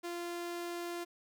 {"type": "tone", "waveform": "sawtooth", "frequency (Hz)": 346.1, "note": "F4", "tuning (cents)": -16, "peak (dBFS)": -34, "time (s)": [0.03, 1.05], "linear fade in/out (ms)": 20, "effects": []}